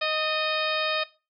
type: harmonic tone with a mistuned harmonic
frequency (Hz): 622.3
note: D#5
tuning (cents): 0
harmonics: 1 / 2 / 3 / 4 / 5 / 6 / 7 / 8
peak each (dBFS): -29 / -31 / -33 / -30 / -36 / -32 / -38 / -37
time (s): 0.01-1.04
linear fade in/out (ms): 10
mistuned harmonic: 3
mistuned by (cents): -46
effects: noise-tail reverb RT60 0.3 s tail -19 dB re dry